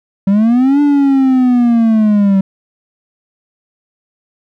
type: linear two-way sweep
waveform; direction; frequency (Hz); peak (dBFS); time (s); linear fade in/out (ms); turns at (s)
triangle; up then down; 190.9 to 292.3 to 190.9; -5; 0.27-2.41; 5; 0.81
effects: none